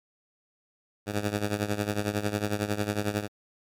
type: tone with tremolo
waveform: 10% pulse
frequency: 103.83 Hz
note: G#2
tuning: in tune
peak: -15 dBFS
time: 1.06-3.28 s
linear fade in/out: 50 ms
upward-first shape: triangle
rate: 11 Hz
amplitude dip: 85%
effects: MP3 96 kbps